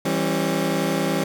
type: chord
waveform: 20% pulse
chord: C# diminished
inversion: first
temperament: equal with one note detuned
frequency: 164.81 / 196 / 272.4 Hz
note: E3 / G3 / C#4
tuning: 0 / 0 / -30 cents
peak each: -20 dBFS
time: 0.05-1.24 s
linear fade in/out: 5 ms
effects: none